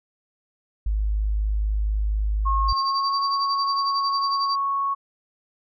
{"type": "tone", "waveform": "sine", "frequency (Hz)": 52.1, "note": "G#1", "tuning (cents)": 6, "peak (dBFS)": -20, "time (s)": [0.86, 2.73], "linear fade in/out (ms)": 5}
{"type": "tone with pitch glide", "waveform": "sine", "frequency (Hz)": [1083, 1106.4], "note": ["C#6", "C#6"], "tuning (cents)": [-41, -4], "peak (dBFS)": -21, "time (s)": [2.45, 4.95], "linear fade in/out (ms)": 20, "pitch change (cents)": 37, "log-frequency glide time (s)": [2.8, 3.18]}
{"type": "tone with tremolo", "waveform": "sine", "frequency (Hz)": 4671, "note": "D8", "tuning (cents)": -10, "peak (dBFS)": -24, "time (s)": [2.68, 4.56], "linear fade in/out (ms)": 10, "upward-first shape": "sine", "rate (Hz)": 11, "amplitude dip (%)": 85}
{"effects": []}